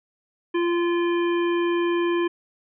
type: harmonic tone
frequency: 345 Hz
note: F4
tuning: 21 cents flat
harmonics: 1 / 3 / 5 / 7 / 9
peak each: -20 / -30 / -34 / -37 / -39 dBFS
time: 0.54-2.28 s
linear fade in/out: 10 ms
effects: none